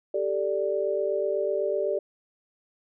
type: chord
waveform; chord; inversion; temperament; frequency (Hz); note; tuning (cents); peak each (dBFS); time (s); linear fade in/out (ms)
sine; G suspended second; none; equal; 392 / 440 / 587.3; G4 / A4 / D5; 0 / 0 / 0; -28 / -30 / -27; 0.14-1.99; 5
effects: none